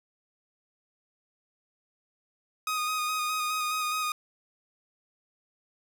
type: tone with vibrato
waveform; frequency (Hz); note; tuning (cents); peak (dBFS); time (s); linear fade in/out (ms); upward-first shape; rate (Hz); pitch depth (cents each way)
sawtooth; 1244; D#6; -1; -24; 2.67-4.12; 2; square; 4.8; 18
effects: none